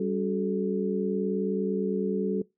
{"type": "tone cluster", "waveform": "sine", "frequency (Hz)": [194.4, 283.6, 373.8, 433], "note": ["G3", "C#4", "F#4", "A4"], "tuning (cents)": [-14, 40, 18, -28], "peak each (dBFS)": [-29, -35, -31, -30], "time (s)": [0, 2.42], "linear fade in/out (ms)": 5, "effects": ["noise-tail reverb RT60 0.2 s tail -22 dB re dry"]}